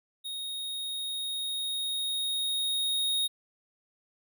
square tone with level ramp, 3734 Hz, A#7, 2 cents sharp, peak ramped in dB -35 to -26 dBFS, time 0.24-3.28 s, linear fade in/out 20 ms, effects none

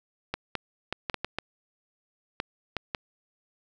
clicks, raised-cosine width 0.3 ms, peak -13 dBFS, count 10, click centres 0.34 / 0.553 / 0.926 / 1.098 / 1.143 / 1.246 / 1.386 / 2.401 / 2.767 / 2.948 s, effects none

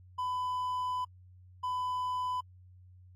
triangle tone bursts at uneven times, 1002 Hz, B5, 25 cents sharp, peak -29 dBFS, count 2, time 0.18-1.05 / 1.63-2.41 s, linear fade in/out 10 ms, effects added 91 Hz sine -53 dBFS peak until 3.15 s + AAC 64 kbps

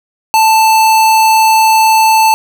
square tone, 882 Hz, A5, 4 cents sharp, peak -6 dBFS, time 0.34-2.34 s, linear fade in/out 0 ms, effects none

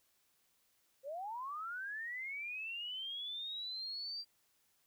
sine linear sweep, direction up, 517 to 4736 Hz, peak -40 dBFS, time 1.03-4.25 s, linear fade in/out 50 ms, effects white hiss -75 dBFS RMS until 4.86 s

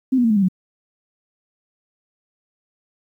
sine tone with pitch steps, 261.6 / 244.1 / 227.7 / 212.5 / 198.26 / 184.98 Hz, C4 / B3 / A#3 / G#3 / G3 / F#3, 0 / -20 / -40 / +40 / +20 / 0 cents, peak -13 dBFS, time 0.12-0.486 s, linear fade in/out 10 ms, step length 61 ms, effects 9-bit

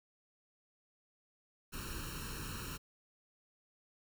pink noise with comb filter, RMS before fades -43 dBFS, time 1.72-2.78 s, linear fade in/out 20 ms, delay 0.72 ms, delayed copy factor +1, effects none

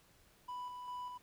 triangle tone with tremolo, 990 Hz, B5, 4 cents sharp, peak -39 dBFS, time 0.48-1.18 s, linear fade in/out 10 ms, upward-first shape square, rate 2.5 Hz, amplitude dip 35%, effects pink hiss -67 dBFS RMS until 1.22 s

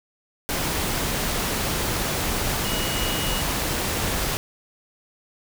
sine tone in noise, 2900 Hz, F#7, 35 cents flat, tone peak -31 dBFS, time 2.65-3.41 s, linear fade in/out 0 ms, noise pink, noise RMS -25 dBFS, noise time 0.49-4.37 s, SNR -9 dB, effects none

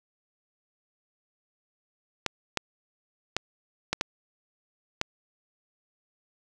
clicks, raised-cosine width 0.2 ms, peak -8 dBFS, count 6, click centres 2.263 / 2.573 / 3.366 / 3.93 / 4.011 / 5.014 s, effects none

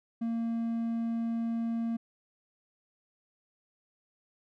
triangle tone, 230 Hz, A#3, 23 cents flat, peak -27 dBFS, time 0.21-1.97 s, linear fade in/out 10 ms, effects none

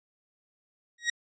sawtooth tone with exponential growth, 1892 Hz, A#6, 25 cents sharp, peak -18 dBFS, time 0.98-1.1 s, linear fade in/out 5 ms, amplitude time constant 24 ms, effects resampled to 16000 Hz

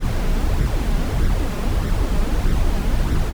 brown noise with flanger, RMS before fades -18 dBFS, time 0-3.33 s, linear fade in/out 50 ms, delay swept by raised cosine 0.54 to 4.94 ms, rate 1.6 Hz, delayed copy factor +0.5, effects none

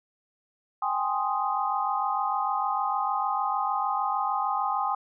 sine chord, Ab major seventh, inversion third, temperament equal, 784 / 830.6 / 1046.5 / 1244.5 Hz, G5 / Ab5 / C6 / Eb6, 0 / 0 / 0 / 0 cents, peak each -30 dBFS, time 0.82-4.95 s, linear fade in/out 5 ms, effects none

